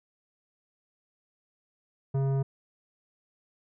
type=tone with tanh clipping; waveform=sine; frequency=136.1 Hz; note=C#3; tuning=31 cents flat; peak=-26 dBFS; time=2.14-2.43 s; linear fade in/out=10 ms; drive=13 dB; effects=none